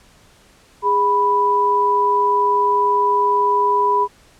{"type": "tone pair together", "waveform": "sine", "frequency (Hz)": [410.5, 987.8], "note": ["G#4", "B5"], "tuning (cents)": [-20, 0], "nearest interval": "octave + minor third", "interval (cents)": 1520, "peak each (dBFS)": [-20, -14], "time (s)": [0.82, 4.08], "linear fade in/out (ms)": 50, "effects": ["pink hiss -51 dBFS RMS until 4.39 s", "low-pass 10000 Hz 12 dB/octave"]}